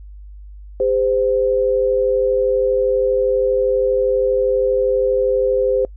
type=tone pair together; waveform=sine; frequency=402.5 / 515 Hz; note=G4 / C5; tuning=+46 / -28 cents; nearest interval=major third; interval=426 cents; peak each=-19 / -15 dBFS; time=0.8-5.85 s; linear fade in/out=2 ms; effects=noise-tail reverb RT60 0.1 s tail -25 dB re dry + added 50 Hz sine -34 dBFS peak until 5.96 s